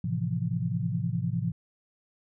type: chord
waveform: sine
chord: F major seventh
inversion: first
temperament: equal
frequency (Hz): 110 / 130.81 / 164.81 / 174.61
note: A2 / C3 / E3 / F3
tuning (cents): 0 / 0 / 0 / 0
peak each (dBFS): -32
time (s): 0.04-1.52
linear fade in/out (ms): 5
effects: none